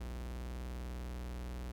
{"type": "tone with vibrato", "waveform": "45% pulse", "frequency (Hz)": 60, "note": "B1", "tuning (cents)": -49, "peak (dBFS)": -40, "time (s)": [0, 1.72], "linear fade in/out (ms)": 10, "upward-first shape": "sine", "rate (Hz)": 20, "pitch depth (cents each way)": 230, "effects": []}